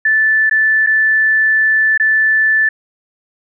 sine tone with dropouts, 1754 Hz, A6, 6 cents flat, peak -9 dBFS, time 0.05-2.69 s, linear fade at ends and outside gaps 5 ms, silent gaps 0.497-0.51 / 0.864-0.87 / 1.977-1.998 s, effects none

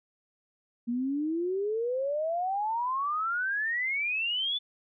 sine exponential sweep, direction up, 232.2 to 3520 Hz, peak -27 dBFS, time 0.87-4.59 s, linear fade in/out 20 ms, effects none

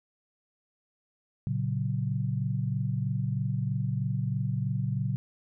sine chord, F# major, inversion first, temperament just, 115.62 / 138.75 / 185 Hz, A#2 / C#3 / F#3, -14 / +2 / 0 cents, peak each -30 / -30 / -34 dBFS, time 1.47-5.16 s, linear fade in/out 0 ms, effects none

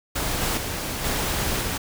pink noise with level steps, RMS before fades -26 / -24 / -29 / -25 / -27 dBFS, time 0.15-1.78 s, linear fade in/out 10 ms, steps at 0.41 / 0.57 / 1.04 / 1.61 s, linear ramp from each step 5 ms, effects none

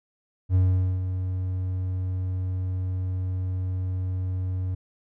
triangle tone with ADSR envelope, 92.5 Hz, F#2, in tune, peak -14 dBFS, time 0.49-4.75 s, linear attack 59 ms, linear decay 450 ms, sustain -9 dB, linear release 8 ms, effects none

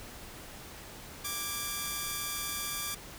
5% pulse tone pair together, 1174.7 / 1637.4 Hz, D6 / G#6, 0 / -25 cents, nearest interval tritone, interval 575 cents, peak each -23 / -28 dBFS, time 1.24-2.95 s, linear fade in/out 10 ms, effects pink hiss -47 dBFS RMS until 3.18 s

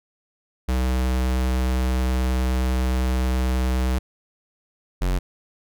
square tone pair in turn, 63.6 / 45.48 Hz, C2 / F#1, -48 / -29 cents, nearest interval tritone, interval 581 cents, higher first, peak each -20 dBFS, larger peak neither, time 0.68-3.99 / 5.01-5.19 s, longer first, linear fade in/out 10 ms, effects none

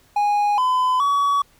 triangle tone with pitch steps, 825 / 1013 / 1132 Hz, G#5 / B5 / C#6, -12 / +44 / +36 cents, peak -14 dBFS, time 0.16-1.42 s, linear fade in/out 5 ms, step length 420 ms, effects pink hiss -56 dBFS RMS until 1.59 s

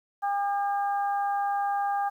harmonic tone, 402.6 Hz, G4, 46 cents sharp, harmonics 2 / 3 / 4, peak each -25 / -35 / -38 dBFS, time 0.22-2.1 s, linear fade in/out 20 ms, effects 10-bit

